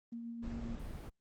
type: tone with tremolo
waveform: sine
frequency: 233.1 Hz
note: A#3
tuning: in tune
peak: -40 dBFS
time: 0.12-0.76 s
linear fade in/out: 5 ms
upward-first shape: sine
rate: 7.5 Hz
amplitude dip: 25%
type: noise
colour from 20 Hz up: brown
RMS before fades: -43 dBFS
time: 0.42-1.1 s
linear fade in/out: 20 ms
effects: Opus 24 kbps